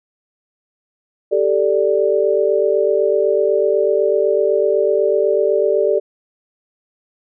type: chord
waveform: sine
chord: G suspended second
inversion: none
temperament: equal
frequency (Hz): 392 / 440 / 587.3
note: G4 / A4 / D5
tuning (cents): 0 / 0 / 0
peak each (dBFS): -17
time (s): 1.31-6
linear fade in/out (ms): 20
effects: none